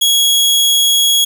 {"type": "tone", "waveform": "sawtooth", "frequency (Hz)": 3326, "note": "G#7", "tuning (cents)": 2, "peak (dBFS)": -6, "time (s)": [0.01, 1.25], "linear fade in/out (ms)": 10, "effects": []}